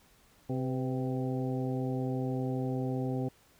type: harmonic tone with a mistuned harmonic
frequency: 130.3 Hz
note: C3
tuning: 7 cents flat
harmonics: 1 / 2 / 3 / 4 / 5 / 6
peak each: -33 / -34 / -39 / -40 / -48 / -44 dBFS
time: 0.49-3.29 s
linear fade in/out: 10 ms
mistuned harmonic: 4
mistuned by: -49 cents
effects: pink hiss -63 dBFS RMS until 3.59 s